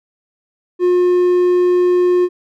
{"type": "tone", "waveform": "triangle", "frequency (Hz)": 358.1, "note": "F4", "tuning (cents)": 43, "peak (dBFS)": -8, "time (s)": [0.79, 2.29], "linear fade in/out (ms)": 50, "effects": []}